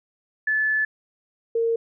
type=tone pair in turn; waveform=sine; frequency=1734 / 459.3 Hz; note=A6 / A#4; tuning=-26 / -26 cents; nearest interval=octave + major seventh; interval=2300 cents; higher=first; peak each=-19 dBFS; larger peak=neither; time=0.47-0.85 / 1.55-1.76 s; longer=first; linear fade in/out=5 ms; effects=none